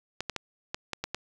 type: clicks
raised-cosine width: 0.2 ms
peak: -14 dBFS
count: 7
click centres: 0.206 / 0.297 / 0.363 / 0.745 / 0.933 / 1.04 / 1.146 s
effects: 8-bit